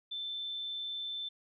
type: tone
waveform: sine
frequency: 3538 Hz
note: A7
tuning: 9 cents sharp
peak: -36 dBFS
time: 0.11-1.29 s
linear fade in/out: 10 ms
effects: none